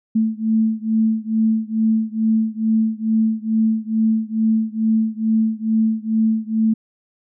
sine beating tone pair, 220 / 222.3 Hz, A3 / A3, 0 / +18 cents, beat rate 2.3 Hz, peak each -18 / -19 dBFS, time 0.15-6.74 s, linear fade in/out 10 ms, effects none

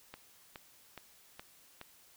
click train, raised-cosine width 0.3 ms, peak -29 dBFS, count 5, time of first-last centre 0.14-1.814 s, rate 2.39 Hz, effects white hiss -62 dBFS RMS until 2.16 s

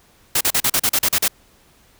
white noise bursts, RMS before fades -17 dBFS, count 10, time 0.35-1.281 s, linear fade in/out 5 ms, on 58 ms, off 39 ms, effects pink hiss -54 dBFS RMS until 1.99 s

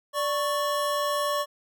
square tone pair together, 586 / 1107.2 Hz, D5 / C#6, -4 / -2 cents, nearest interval major seventh, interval 1102 cents, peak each -28 dBFS, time 0.13-1.46 s, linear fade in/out 50 ms, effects none

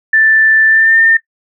sine tone with pitch glide, 1766 to 1809.4 Hz, A6 to A6, +6 to +48 cents, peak -6 dBFS, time 0.13-1.17 s, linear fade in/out 5 ms, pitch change +42 cents, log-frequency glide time 0.67-0.99 s, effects noise-tail reverb RT60 0.1 s tail -18 dB re dry

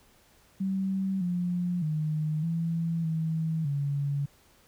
sine tone with pitch steps, 191.9 / 177.1 / 154.1 / 166 / 160.6 / 141.9 Hz, G3 / F3 / D#3 / E3 / E3 / C#3, -37 / +24 / -16 / +12 / -45 / +41 cents, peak -26 dBFS, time 0.6-4.26 s, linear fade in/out 10 ms, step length 610 ms, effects pink hiss -61 dBFS RMS until 4.67 s

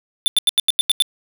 square tone bursts, 3540 Hz, A7, 10 cents sharp, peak -12 dBFS, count 8, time 0.26-1.022 s, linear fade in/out 0 ms, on 20 ms, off 86 ms, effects none

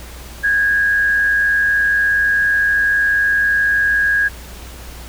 sine tone with frequency modulation, 1641 Hz, G#6, 21 cents flat, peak -12 dBFS, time 0.43-4.29 s, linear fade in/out 20 ms, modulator 104 Hz, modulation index 0.43, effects added 60 Hz sine -34 dBFS peak until 5.08 s + pink hiss -37 dBFS RMS until 5.08 s

